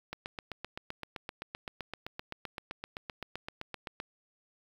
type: click train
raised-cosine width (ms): 0.3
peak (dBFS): -22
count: 31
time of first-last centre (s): 0.13-4.001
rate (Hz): 7.75
effects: 8-bit